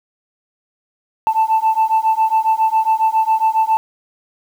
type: beating tone pair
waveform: sine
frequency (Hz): 880 / 887.3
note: A5 / A5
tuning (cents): 0 / +14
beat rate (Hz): 7.3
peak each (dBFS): -14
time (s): 1.27-3.77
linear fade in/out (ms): 0
effects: tanh soft clip ceiling -8 dBFS + 7-bit